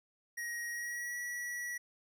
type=tone with pitch glide; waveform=square; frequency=1890 to 1935.3 Hz; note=A#6 to B6; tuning=+23 to -36 cents; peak=-38 dBFS; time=0.37-1.78 s; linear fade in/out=10 ms; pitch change=+41 cents; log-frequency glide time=0.71-1.17 s; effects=none